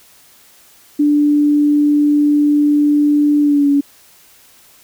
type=tone with pitch glide; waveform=sine; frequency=293.7 to 283.4 Hz; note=D4 to C#4; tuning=0 to +38 cents; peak=-9 dBFS; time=0.99-3.81 s; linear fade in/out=10 ms; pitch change=-62 cents; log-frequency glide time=3.41-3.69 s; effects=white hiss -47 dBFS RMS until 4.83 s